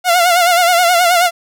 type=tone with vibrato; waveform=sawtooth; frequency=703 Hz; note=F5; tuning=11 cents sharp; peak=-5 dBFS; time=0.04-1.31 s; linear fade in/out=50 ms; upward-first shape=sine; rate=9.4 Hz; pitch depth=72 cents each way; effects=none